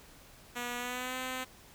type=tone with pitch glide; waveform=5% pulse; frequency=242.9 to 257 Hz; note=B3 to C4; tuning=-29 to -31 cents; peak=-24 dBFS; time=0.55-1.45 s; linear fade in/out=20 ms; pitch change=+98 cents; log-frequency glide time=0.77-1.16 s; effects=pink hiss -56 dBFS RMS until 1.74 s